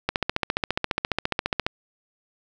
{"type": "click train", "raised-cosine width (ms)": 0.3, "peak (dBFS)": -6, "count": 24, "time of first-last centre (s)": [0.09, 1.665], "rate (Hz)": 14.6, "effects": []}